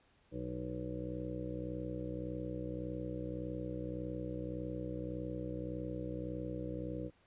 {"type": "harmonic tone", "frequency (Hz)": 61.74, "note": "B1", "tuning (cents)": 0, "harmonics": [1, 2, 3, 5, 6, 7, 8, 9], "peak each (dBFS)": [-47, -45, -46, -43, -52, -55, -45, -49], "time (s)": [0.31, 7.11], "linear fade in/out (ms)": 50, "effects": ["pink hiss -70 dBFS RMS until 7.26 s", "resampled to 8000 Hz"]}